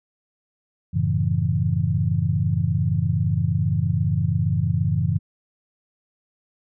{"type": "chord", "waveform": "sine", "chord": "F# minor seventh", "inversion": "none", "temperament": "equal", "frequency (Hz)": [92.5, 110, 138.59, 164.81], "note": ["F#2", "A2", "C#3", "E3"], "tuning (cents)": [0, 0, 0, 0], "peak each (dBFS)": -24, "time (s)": [0.93, 5.19], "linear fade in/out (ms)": 20, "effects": []}